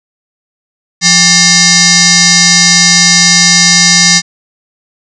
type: tone with frequency modulation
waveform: sine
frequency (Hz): 173.8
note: F3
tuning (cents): -8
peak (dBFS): -3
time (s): 1.01-4.22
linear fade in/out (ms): 50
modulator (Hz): 977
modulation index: 6.7
effects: none